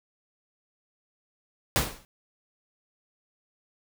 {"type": "noise with exponential decay", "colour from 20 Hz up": "pink", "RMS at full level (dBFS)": -20, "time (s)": [1.76, 2.05], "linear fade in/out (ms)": 0, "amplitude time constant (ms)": 62, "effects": []}